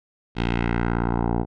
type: tone with low-pass filter sweep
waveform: 10% pulse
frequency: 58.27 Hz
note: A#1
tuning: in tune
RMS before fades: -23 dBFS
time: 0.35-1.46 s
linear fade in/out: 50 ms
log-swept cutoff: 3500 to 670 Hz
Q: 1.7
effects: none